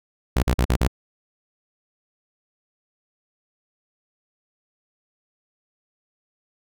sawtooth tone bursts, 61.74 Hz, B1, in tune, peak -13 dBFS, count 5, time 0.36-0.877 s, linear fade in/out 5 ms, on 69 ms, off 43 ms, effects none

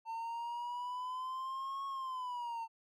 triangle exponential two-way sweep, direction up then down, 900 to 1100 to 900 Hz, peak -36 dBFS, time 0.05-2.68 s, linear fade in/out 50 ms, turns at 1.86 s, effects none

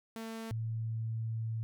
sawtooth / sine tone pair in turn, 224.8 / 112.4 Hz, A3 / A2, +37 / +37 cents, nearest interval octave, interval 1200 cents, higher first, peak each -36 / -33 dBFS, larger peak second, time 0.16-0.51 / 0.51-1.63 s, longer second, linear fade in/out 0 ms, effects none

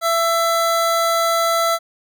square tone pair together, 670.4 / 1327 Hz, E5 / E6, +29 / +11 cents, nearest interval octave, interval 1182 cents, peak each -19 dBFS, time 0.01-1.79 s, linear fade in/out 50 ms, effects none

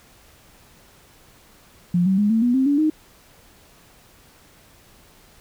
sine tone with pitch steps, 176 / 190.82 / 206.9 / 224.3 / 243.2 / 263.7 / 285.9 / 310 Hz, F3 / G3 / G#3 / A3 / B3 / C4 / D4 / D#4, +14 / -46 / -6 / +34 / -26 / +14 / -46 / -6 cents, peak -15 dBFS, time 1.94-2.9 s, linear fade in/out 5 ms, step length 120 ms, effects pink hiss -52 dBFS RMS until 5.4 s

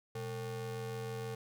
square ring-modulated tone, 165.1 Hz, E3, 3 cents sharp, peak -36 dBFS, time 0.15-1.35 s, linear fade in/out 5 ms, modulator 287 Hz, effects none

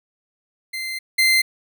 30% pulse tone pair in turn, 2079 / 2079 Hz, C7 / C7, -12 / -12 cents, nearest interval unison, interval 0 cents, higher neither, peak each -23 / -11 dBFS, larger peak second, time 0.73-0.99 / 1.18-1.42 s, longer first, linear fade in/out 10 ms, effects none

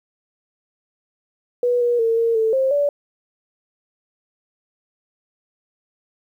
sine tone with pitch steps, 488 / 480.3 / 455 / 460.4 / 443.8 / 530 / 576 Hz, B4 / B4 / A#4 / A#4 / A4 / C5 / D5, -21 / -48 / -42 / -22 / +15 / +22 / -34 cents, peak -15 dBFS, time 1.63-2.89 s, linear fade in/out 2 ms, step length 180 ms, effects 9-bit

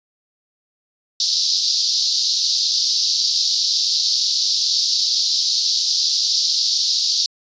pink band-pass noise, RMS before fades -19 dBFS, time 1.2-7.26 s, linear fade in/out 2 ms, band 4100 to 5500 Hz, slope 48 dB/octave, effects resampled to 16000 Hz

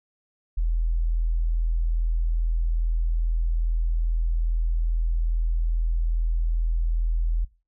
sine tone, 41.2 Hz, E1, in tune, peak -20 dBFS, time 0.57-7.45 s, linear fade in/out 10 ms, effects noise-tail reverb RT60 0.3 s tail -20 dB re dry

